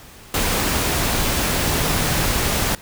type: tone in noise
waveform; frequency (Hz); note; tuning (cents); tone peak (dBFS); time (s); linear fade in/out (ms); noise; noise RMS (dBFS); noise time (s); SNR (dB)
sine; 155.56; D#3; 0; -28; 1.47-2.23; 2; pink; -20; 0.34-2.75; -11
effects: pink hiss -43 dBFS RMS until 2.81 s

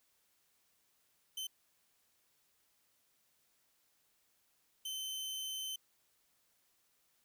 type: tone bursts at uneven times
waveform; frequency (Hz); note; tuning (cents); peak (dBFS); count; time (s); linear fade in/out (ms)
sawtooth; 3072; G7; -36; -36; 2; 1.37-1.47 / 4.85-5.76; 5
effects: white hiss -75 dBFS RMS until 7.24 s

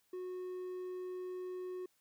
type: tone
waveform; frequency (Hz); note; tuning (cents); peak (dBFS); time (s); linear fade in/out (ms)
triangle; 365.8; F#4; -20; -38; 0.13-1.86; 5
effects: white hiss -75 dBFS RMS until 2 s

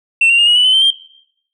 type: tone with pitch steps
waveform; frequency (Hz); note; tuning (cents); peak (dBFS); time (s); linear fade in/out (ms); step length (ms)
sine; 2699 / 2764 / 2830 / 2898 / 2967 / 3038 / 3111 / 3186; E7 / F7 / F7 / F#7 / F#7 / F#7 / G7 / G7; +40 / -19 / +22 / -37 / +4 / +45 / -14 / +27; -6; 0.21-0.906; 5; 87
effects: noise-tail reverb RT60 0.7 s tail -19 dB re dry + tanh soft clip ceiling -5 dBFS

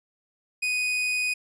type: tone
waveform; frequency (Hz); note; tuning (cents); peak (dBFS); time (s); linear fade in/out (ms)
40% pulse; 2489; D#7; 0; -23; 0.62-1.34; 10
effects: resampled to 22050 Hz

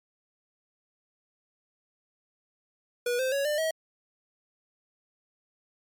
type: tone with pitch steps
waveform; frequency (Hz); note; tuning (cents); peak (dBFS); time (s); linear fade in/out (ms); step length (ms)
square; 485 / 519.8 / 557.1 / 597.1 / 640; B4 / C5 / C#5 / D5 / D#5; -31 / -11 / +9 / +29 / +49; -26; 3.06-3.71; 5; 130
effects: MP3 96 kbps

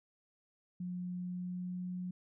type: tone with pitch glide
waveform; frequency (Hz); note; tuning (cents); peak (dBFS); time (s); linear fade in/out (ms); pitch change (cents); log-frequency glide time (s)
sine; 179.4 to 181.07; F3 to F#3; +47 to -37; -37; 0.8-2.11; 5; +16; 1.18-1.98
effects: none

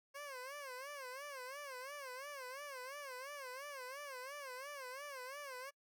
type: tone with vibrato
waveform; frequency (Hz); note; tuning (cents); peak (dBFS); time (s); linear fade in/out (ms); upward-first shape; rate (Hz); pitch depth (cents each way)
15% pulse; 541; C#5; -42; -40; 0.14-5.71; 20; sine; 2.9; 140
effects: noise-tail reverb RT60 0.1 s tail -25 dB re dry

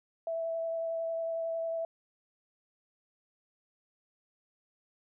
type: tone with vibrato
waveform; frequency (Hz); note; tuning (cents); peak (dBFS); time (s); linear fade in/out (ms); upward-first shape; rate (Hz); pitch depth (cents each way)
sine; 659; E5; -1; -31; 0.27-1.85; 2; sine; 11; 10
effects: none

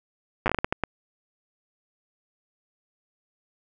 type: slowing click train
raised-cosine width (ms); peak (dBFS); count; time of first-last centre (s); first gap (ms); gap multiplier
0.5; -8; 10; 0.46-0.837; 8; 1.39
effects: none

